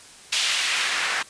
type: noise with band-pass filter sweep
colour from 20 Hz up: white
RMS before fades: -24 dBFS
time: 0.32-1.23 s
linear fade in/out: 10 ms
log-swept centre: 3400 to 1500 Hz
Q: 1.4
effects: white hiss -46 dBFS RMS until 1.29 s + resampled to 22050 Hz